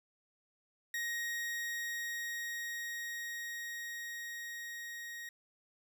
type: tone with level ramp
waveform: 40% pulse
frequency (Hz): 1880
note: A#6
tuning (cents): +14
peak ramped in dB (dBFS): -34 to -42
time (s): 0.94-5.29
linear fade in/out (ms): 2
effects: none